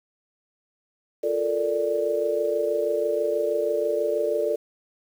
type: chord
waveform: sine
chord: Bb major seventh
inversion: second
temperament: equal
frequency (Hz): 349.2 / 440 / 466.2 / 587.3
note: F4 / A4 / Bb4 / D5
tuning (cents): 0 / 0 / 0 / 0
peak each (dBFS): -31 / -25 / -31 / -25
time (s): 1.23-4.56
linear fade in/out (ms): 10
effects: 8-bit